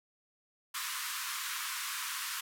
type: band-pass noise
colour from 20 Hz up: pink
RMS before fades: -38 dBFS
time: 0.74-2.41 s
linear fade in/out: 10 ms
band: 990 to 16000 Hz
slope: 96 dB/octave
effects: none